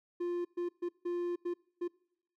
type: tone bursts at uneven times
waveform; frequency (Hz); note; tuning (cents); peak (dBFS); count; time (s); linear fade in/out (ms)
triangle; 350; F4; +4; -30; 6; 0.2-0.45 / 0.57-0.69 / 0.82-0.89 / 1.05-1.36 / 1.45-1.54 / 1.81-1.88; 10
effects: noise-tail reverb RT60 0.8 s tail -26 dB re dry